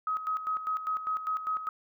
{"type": "tone with tremolo", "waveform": "sine", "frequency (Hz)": 1269, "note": "D#6", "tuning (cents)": 34, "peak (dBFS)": -27, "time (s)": [0.07, 1.69], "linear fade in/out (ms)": 2, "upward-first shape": "square", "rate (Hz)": 5, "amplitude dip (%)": 65, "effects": []}